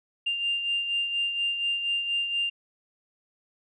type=beating tone pair; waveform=sine; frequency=2794 / 2798.2 Hz; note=F7 / F7; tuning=0 / +3 cents; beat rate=4.2 Hz; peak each=-25 / -34 dBFS; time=0.26-2.5 s; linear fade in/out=10 ms; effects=tanh soft clip ceiling -18 dBFS